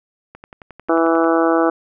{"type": "click train", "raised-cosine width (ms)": 0.5, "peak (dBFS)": -22, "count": 11, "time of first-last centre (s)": [0.35, 1.243], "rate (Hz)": 11.2}
{"type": "harmonic tone", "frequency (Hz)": 164.81, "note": "E3", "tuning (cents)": 0, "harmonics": [2, 3, 4, 5, 6, 7, 8, 9], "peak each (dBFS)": [-16, -19, -20, -23, -29, -24, -24, -27], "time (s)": [0.89, 1.7], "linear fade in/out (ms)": 5}
{"effects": []}